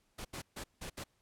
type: noise bursts at uneven times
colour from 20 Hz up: pink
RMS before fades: -43 dBFS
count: 5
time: 0.18-0.25 / 0.33-0.42 / 0.56-0.64 / 0.81-0.9 / 0.97-1.04 s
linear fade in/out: 10 ms
effects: pink hiss -75 dBFS RMS until 1.21 s + low-pass 12000 Hz 12 dB/octave